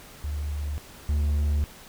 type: tone pair in turn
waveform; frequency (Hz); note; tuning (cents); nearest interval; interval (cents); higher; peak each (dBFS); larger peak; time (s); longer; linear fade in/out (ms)
sine / triangle; 73.5 / 73.5; D2 / D2; +2 / +2; unison; 0; neither; -27 / -19; second; 0.24-0.78 / 1.09-1.64; second; 0
effects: pink hiss -47 dBFS RMS until 1.88 s